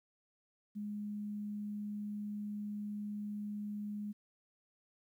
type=tone; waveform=sine; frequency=207.7 Hz; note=G#3; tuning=in tune; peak=-38 dBFS; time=0.75-4.13 s; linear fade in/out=20 ms; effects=12-bit